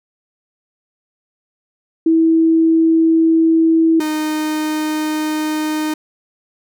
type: tone pair in turn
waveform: sine / 45% pulse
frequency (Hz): 325.4 / 308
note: E4 / D#4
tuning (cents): -22 / -17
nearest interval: minor second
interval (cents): 95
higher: first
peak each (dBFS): -9 / -17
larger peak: first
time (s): 2.06-4 / 4-5.94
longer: neither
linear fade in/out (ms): 5
effects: none